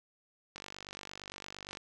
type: click train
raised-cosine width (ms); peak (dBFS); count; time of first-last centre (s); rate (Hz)
0.2; -26; 60; 0.56-1.771; 48.7
effects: none